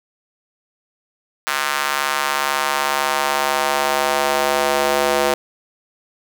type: tone with high-pass filter sweep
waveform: square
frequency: 71 Hz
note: C#2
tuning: 42 cents sharp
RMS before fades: -19 dBFS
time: 1.47-5.34 s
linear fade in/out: 0 ms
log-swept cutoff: 1300 to 520 Hz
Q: 1.5
effects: none